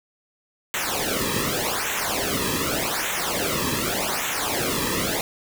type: noise with flanger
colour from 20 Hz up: pink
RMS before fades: -25 dBFS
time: 0.74-5.21 s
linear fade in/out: 0 ms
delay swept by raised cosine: 0.2 to 1.4 ms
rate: 0.85 Hz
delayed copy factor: -0.9
effects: none